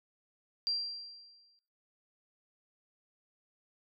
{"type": "tone with exponential decay", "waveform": "sine", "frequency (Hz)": 4735, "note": "D8", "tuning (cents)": 13, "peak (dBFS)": -28, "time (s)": [0.67, 1.59], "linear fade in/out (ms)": 0, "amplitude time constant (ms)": 200, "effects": ["noise-tail reverb RT60 0.5 s tail -23 dB re dry"]}